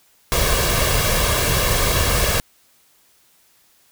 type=noise with comb filter; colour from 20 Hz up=pink; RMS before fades=-18 dBFS; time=0.32-2.4 s; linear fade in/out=0 ms; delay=1.8 ms; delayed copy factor=+0.6; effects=white hiss -57 dBFS RMS until 3.91 s